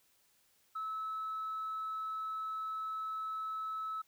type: tone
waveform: sine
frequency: 1300 Hz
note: E6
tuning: 24 cents flat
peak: -35 dBFS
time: 0.75-4.02 s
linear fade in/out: 10 ms
effects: tanh soft clip ceiling -33 dBFS + white hiss -71 dBFS RMS until 4.07 s